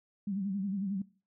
sine tone with vibrato, 196 Hz, G3, in tune, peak -31 dBFS, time 0.27-1.02 s, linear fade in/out 5 ms, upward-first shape sine, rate 11 Hz, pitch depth 96 cents each way, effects noise-tail reverb RT60 0.4 s tail -21 dB re dry

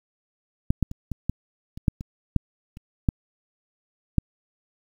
clicks, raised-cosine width 5 ms, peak -7 / -8 / -21 / -17 / -11 / -24 / -6 / -21 / -6 / -28 / -7 / -6 dBFS, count 12, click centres 0.705 / 0.827 / 0.914 / 1.117 / 1.296 / 1.775 / 1.882 / 2.009 / 2.363 / 2.771 / 3.088 / 4.183 s, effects 8-bit

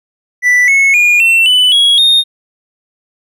triangle tone with pitch steps, 1975.5 / 2192 / 2432 / 2699 / 2994 / 3322 / 3686 Hz, B6 / C#7 / D#7 / E7 / F#7 / G#7 / A#7, 0 / -20 / -40 / +40 / +20 / 0 / -20 cents, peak -4 dBFS, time 0.42-2.24 s, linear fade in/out 50 ms, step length 260 ms, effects none

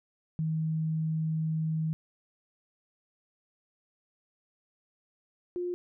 sine tone pair in turn, 158.7 / 355 Hz, D#3 / F4, +35 / +28 cents, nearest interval octave + major second, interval 1393 cents, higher second, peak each -27 / -30 dBFS, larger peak first, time 0.39-1.93 / 5.56-5.74 s, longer first, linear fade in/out 0 ms, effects none

